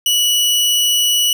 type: tone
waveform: sawtooth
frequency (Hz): 2941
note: F#7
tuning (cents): -11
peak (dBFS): -9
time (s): 0.06-1.33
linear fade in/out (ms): 2
effects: none